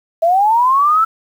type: linear sweep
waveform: sine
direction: up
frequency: 644 to 1337 Hz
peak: -9 dBFS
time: 0.22-1.05 s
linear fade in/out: 10 ms
effects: 7-bit